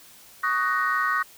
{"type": "chord", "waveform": "sine", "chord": "D# minor seventh", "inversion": "third", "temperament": "just", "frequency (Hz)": [1120.1, 1244.5, 1493.4, 1866.8], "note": ["C#6", "D#6", "F#6", "A#6"], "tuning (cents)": [18, 0, 16, 2], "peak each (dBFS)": -26, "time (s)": [0.43, 1.23], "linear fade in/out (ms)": 10, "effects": ["tanh soft clip ceiling -13 dBFS", "white hiss -50 dBFS RMS until 1.37 s"]}